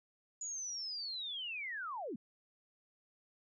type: linear sweep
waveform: sine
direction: down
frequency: 6930 to 185 Hz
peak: -39 dBFS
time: 0.41-2.16 s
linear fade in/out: 5 ms
effects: none